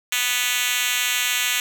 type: tone with high-pass filter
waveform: 5% pulse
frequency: 246.9 Hz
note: B3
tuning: in tune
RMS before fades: -22 dBFS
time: 0.12-1.6 s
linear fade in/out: 2 ms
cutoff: 2700 Hz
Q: 0.84
effects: none